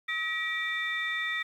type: tone cluster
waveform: sine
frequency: 1276 / 1921 / 2329 / 3591 Hz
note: D#6 / B6 / D7 / A7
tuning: +43 / -48 / -15 / +35 cents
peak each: -39 / -30 / -35 / -37 dBFS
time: 0.08-1.43 s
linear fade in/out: 10 ms
effects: tanh soft clip ceiling -20 dBFS + 10-bit